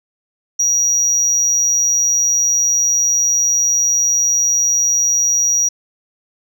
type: tone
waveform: sine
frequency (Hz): 5760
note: F#8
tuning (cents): -47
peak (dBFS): -10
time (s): 0.59-5.69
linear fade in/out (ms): 10
effects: tanh soft clip ceiling -10 dBFS